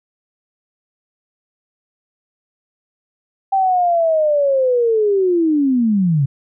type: linear sweep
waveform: sine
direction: down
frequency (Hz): 784 to 130.81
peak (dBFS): -12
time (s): 3.52-6.26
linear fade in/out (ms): 10
effects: none